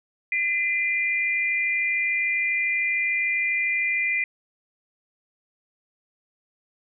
sine tone pair together, 2033 / 2400 Hz, B6 / D7, +50 / +37 cents, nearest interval minor third, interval 287 cents, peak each -24 / -24 dBFS, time 0.32-4.24 s, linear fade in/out 2 ms, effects none

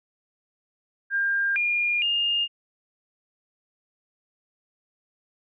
sine tone with pitch steps, 1601 / 2418 / 2826 Hz, G6 / D7 / F7, +36 / +50 / +20 cents, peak -21 dBFS, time 1.1-2.48 s, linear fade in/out 50 ms, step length 460 ms, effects none

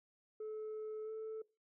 sine tone with pitch glide, 432.4 to 439.2 Hz, A4 to A4, -30 to -3 cents, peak -39 dBFS, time 0.4-1.42 s, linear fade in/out 5 ms, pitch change +27 cents, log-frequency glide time 1.04-1.1 s, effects noise-tail reverb RT60 0.3 s tail -22 dB re dry + tanh soft clip ceiling -40 dBFS

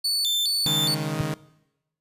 40% pulse tone with vibrato, 3986 Hz, B7, 15 cents sharp, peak -20 dBFS, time 0.04-0.95 s, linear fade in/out 10 ms, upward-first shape square, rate 2.4 Hz, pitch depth 200 cents each way
sawtooth chord, C# suspended second, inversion none, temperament equal, 138.59 / 155.56 / 207.7 Hz, C#3 / D#3 / G#3, 0 / 0 / 0 cents, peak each -27 / -24 / -30 dBFS, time 0.66-1.34 s, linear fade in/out 0 ms
sine tone with exponential growth, 130.81 Hz, C3, in tune, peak -18 dBFS, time 1.13-1.21 s, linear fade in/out 0 ms, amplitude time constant 17 ms
effects noise-tail reverb RT60 0.9 s tail -20 dB re dry + resampled to 32000 Hz

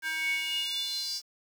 square tone with high-pass filter sweep, 317.5 Hz, D#4, 35 cents sharp, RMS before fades -32 dBFS, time 0.02-1.22 s, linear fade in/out 50 ms, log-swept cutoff 1700 to 5200 Hz, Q 8, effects 9-bit

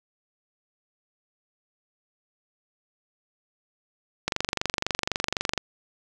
click train, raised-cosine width 0.2 ms, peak -7 dBFS, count 32, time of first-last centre 4.28-5.577 s, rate 23.9 Hz, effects none

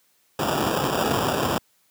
white noise with sample-and-hold, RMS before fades -23 dBFS, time 0.39-1.58 s, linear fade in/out 2 ms, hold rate 2100 Hz, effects white hiss -64 dBFS RMS until 1.9 s + high-pass 100 Hz 12 dB/octave

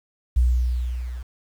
sine tone with level ramp, 61.3 Hz, B1, 12 cents flat, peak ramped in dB -13 to -30 dBFS, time 0.36-1.23 s, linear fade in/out 10 ms, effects 8-bit

